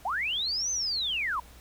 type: linear two-way sweep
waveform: sine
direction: up then down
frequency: 666 to 6250 to 914 Hz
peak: -27 dBFS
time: 0.05-1.4 s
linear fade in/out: 5 ms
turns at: 0.71 s
effects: added 60 Hz sine -51 dBFS peak until 1.6 s + pink hiss -54 dBFS RMS until 1.6 s